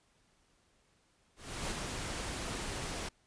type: noise with ADSR envelope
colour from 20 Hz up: pink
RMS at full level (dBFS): -36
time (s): 1.36-3.09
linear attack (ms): 350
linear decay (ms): 11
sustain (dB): -3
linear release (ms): 8
effects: pink hiss -71 dBFS RMS until 3.26 s + resampled to 22050 Hz